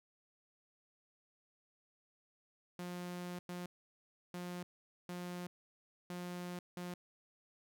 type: tone bursts at uneven times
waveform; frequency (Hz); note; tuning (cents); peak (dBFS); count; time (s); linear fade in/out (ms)
sawtooth; 177.6; F3; +29; -38; 6; 2.79-3.39 / 3.49-3.66 / 4.34-4.63 / 5.09-5.47 / 6.1-6.59 / 6.77-6.94; 2
effects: none